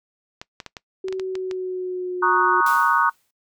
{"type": "clicks", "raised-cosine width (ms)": 0.2, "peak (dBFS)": -17, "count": 9, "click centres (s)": [0.415, 0.602, 0.663, 0.768, 1.084, 1.126, 1.197, 1.354, 1.512]}
{"type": "tone with pitch glide", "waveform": "sine", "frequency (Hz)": [377.3, 361.1], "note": ["F#4", "F#4"], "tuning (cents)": [34, -42], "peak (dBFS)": -24, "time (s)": [1.04, 2.61], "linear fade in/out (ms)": 5, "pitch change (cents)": -76, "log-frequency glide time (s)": [1.19, 2.21]}
{"type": "chord", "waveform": "sine", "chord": "D# minor seventh", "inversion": "second", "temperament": "equal", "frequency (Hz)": [932.3, 1108.7, 1244.5, 1480], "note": ["A#5", "C#6", "D#6", "F#6"], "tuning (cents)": [0, 0, 0, 0], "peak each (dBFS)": -21, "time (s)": [2.22, 3.1], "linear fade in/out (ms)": 10}
{"type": "noise with exponential decay", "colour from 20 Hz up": "white", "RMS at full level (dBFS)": -32, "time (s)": [2.66, 3.31], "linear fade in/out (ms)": 5, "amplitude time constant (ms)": 140}
{"effects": ["noise-tail reverb RT60 0.1 s tail -21 dB re dry"]}